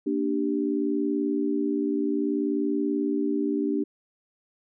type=chord; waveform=sine; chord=G minor; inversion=first; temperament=equal; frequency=233.1 / 293.7 / 392 Hz; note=Bb3 / D4 / G4; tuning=0 / 0 / 0 cents; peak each=-30 / -25 / -29 dBFS; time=0.06-3.84 s; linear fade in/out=10 ms; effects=none